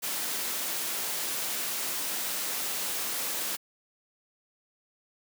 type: noise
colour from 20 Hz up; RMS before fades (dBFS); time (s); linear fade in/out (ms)
white; -32; 0.02-3.57; 20
effects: high-pass 200 Hz 12 dB/octave